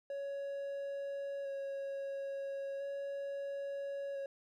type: tone with vibrato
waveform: triangle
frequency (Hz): 554.4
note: C#5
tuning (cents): 0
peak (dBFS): -36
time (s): 0.1-4.26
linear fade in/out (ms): 2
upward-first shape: square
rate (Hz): 0.37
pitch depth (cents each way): 11
effects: none